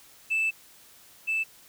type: tone pair in turn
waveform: sine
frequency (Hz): 2637 / 2637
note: E7 / E7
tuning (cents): 0 / 0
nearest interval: unison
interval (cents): 0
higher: neither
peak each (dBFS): -21 / -23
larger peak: first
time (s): 0.3-0.51 / 1.27-1.44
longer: first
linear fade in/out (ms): 20
effects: tanh soft clip ceiling -21 dBFS + white hiss -54 dBFS RMS until 1.68 s